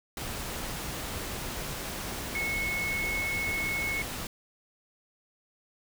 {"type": "tone in noise", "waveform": "sine", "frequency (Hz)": 2192, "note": "C#7", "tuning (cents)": -20, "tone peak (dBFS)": -29, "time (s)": [2.35, 4.02], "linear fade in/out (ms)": 2, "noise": "pink", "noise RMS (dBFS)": -36, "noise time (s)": [0.17, 4.27], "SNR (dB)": 4, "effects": []}